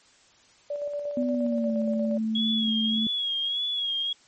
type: tone with tremolo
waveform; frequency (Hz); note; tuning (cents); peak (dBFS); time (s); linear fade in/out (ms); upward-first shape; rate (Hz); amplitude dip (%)
sine; 581; D5; -19; -27; 0.7-2.18; 5; square; 8.5; 35
type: tone with pitch glide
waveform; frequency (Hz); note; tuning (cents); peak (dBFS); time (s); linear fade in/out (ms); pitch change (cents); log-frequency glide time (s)
sine; 249 to 220.6; B3 to A3; +14 to +5; -24; 1.17-3.07; 2; -209; 1.32-1.77
type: tone with vibrato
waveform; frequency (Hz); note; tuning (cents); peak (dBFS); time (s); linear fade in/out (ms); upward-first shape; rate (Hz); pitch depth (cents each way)
sine; 3322; G#7; 0; -25; 2.35-4.13; 5; sine; 1.7; 56
effects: white hiss -58 dBFS RMS until 4.27 s + MP3 32 kbps